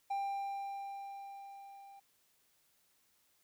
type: tone with level ramp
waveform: triangle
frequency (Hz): 793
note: G5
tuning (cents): +20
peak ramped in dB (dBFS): -31 to -51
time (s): 0.1-2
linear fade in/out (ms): 10
effects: white hiss -73 dBFS RMS until 3.43 s